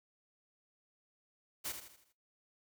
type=noise with echo; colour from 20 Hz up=white; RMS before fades=-39 dBFS; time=1.64-1.73 s; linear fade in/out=20 ms; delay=80 ms; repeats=5; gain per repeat=-7 dB; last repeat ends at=2.13 s; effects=noise-tail reverb RT60 0.2 s tail -17 dB re dry